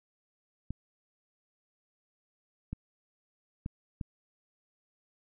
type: clicks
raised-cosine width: 5 ms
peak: -23 dBFS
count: 4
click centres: 0.706 / 2.73 / 3.661 / 4.012 s
effects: none